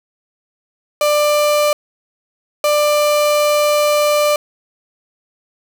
35% pulse tone pair in turn, 593 / 593 Hz, D5 / D5, +17 / +17 cents, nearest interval unison, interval 0 cents, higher neither, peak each -10 dBFS, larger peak neither, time 1.01-1.73 / 2.64-4.36 s, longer second, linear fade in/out 2 ms, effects none

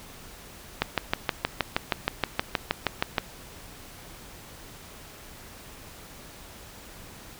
click train, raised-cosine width 0.3 ms, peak -6 dBFS, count 16, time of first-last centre 0.82-3.182 s, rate 6.35 Hz, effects pink hiss -46 dBFS RMS until 7.39 s

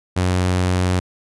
sawtooth tone, 91.1 Hz, F#2, 26 cents flat, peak -12 dBFS, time 0.16-1 s, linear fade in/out 10 ms, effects resampled to 24000 Hz

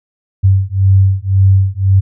sine beating tone pair, 95.5 / 97.4 Hz, G2 / G2, -45 / -11 cents, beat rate 1.9 Hz, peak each -10 dBFS, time 0.43-2.01 s, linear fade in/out 20 ms, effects none

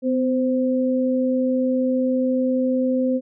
sine tone pair together, 254 / 519.3 Hz, B3 / C5, +49 / -13 cents, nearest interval octave, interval 1238 cents, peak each -19 / -22 dBFS, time 0.02-3.21 s, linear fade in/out 50 ms, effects none

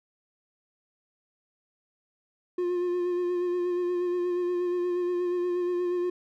triangle tone with vibrato, 355 Hz, F4, 28 cents sharp, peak -23 dBFS, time 2.58-6.1 s, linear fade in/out 5 ms, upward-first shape sine, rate 8.4 Hz, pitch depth 24 cents each way, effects none

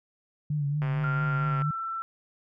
sine tone with vibrato, 145.8 Hz, D3, 12 cents flat, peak -25 dBFS, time 0.5-1.71 s, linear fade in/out 5 ms, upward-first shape triangle, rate 4.4 Hz, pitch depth 66 cents each way
click train, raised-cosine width 0.5 ms, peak -23 dBFS, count 105, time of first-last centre 0.82-1.62 s, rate 130 Hz
sine tone with pitch glide, 1388 to 1338.4 Hz, F6 to E6, -11 to +26 cents, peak -30 dBFS, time 1.04-2.02 s, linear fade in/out 0 ms, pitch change -63 cents, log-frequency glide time 1.34-1.64 s
effects none

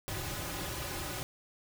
pink noise with comb filter, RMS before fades -38 dBFS, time 0.08-1.23 s, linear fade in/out 0 ms, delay 4.4 ms, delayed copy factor -0.8, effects none

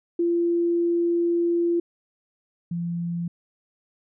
sine tone pair in turn, 342.5 / 171.25 Hz, F4 / F3, -34 / -34 cents, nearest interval octave, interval 1200 cents, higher first, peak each -19 / -25 dBFS, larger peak first, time 0.19-1.8 / 2.71-3.28 s, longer first, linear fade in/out 5 ms, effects none

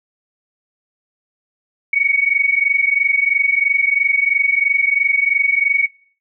sine tone pair together, 2225 / 2248 Hz, C#7 / C#7, +6 / +24 cents, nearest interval unison, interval 18 cents, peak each -16 dBFS, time 1.93-5.87 s, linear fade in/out 5 ms, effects noise-tail reverb RT60 0.5 s tail -21 dB re dry

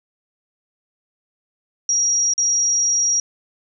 sine tone with dropouts, 5690 Hz, F8, 31 cents sharp, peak -15 dBFS, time 1.89-3.2 s, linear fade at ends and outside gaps 2 ms, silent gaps 2.337-2.379 s, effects none

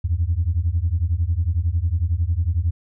sine beating tone pair, 79.4 / 90.4 Hz, D#2 / F#2, +36 / -40 cents, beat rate 11 Hz, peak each -20 dBFS, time 0.04-2.71 s, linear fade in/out 10 ms, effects tanh soft clip ceiling -11 dBFS

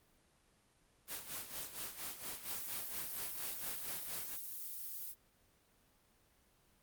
white noise with tremolo, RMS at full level -42 dBFS, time 1.07-4.38 s, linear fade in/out 50 ms, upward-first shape sine, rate 4.3 Hz, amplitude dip 70%
violet noise, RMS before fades -45 dBFS, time 2.43-5.15 s, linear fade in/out 50 ms
effects pink hiss -71 dBFS RMS until 6.82 s + Opus 24 kbps

